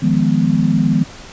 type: chord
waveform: sine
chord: F half-diminished seventh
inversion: third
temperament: equal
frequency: 155.56 / 174.61 / 207.7 / 246.9 Hz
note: Eb3 / F3 / Ab3 / Cb4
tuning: 0 / 0 / 0 / 0 cents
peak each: -17 dBFS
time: 0.02-1.04 s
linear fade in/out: 10 ms
effects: pink hiss -36 dBFS RMS until 1.32 s + resampled to 16000 Hz